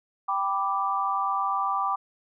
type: chord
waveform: sine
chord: G major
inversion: none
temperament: equal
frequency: 784 / 987.8 / 1174.7 Hz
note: G5 / B5 / D6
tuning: 0 / 0 / 0 cents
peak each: -29 / -30 / -26 dBFS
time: 0.28-1.96 s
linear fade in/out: 10 ms
effects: none